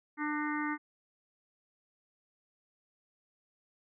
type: harmonic tone with a mistuned harmonic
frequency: 298.9 Hz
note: D4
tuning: 31 cents sharp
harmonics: 1 / 3 / 4 / 5 / 6 / 7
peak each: -34 / -40 / -40 / -41 / -40 / -43 dBFS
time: 0.17-0.78 s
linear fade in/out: 50 ms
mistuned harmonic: 6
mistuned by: +43 cents
effects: none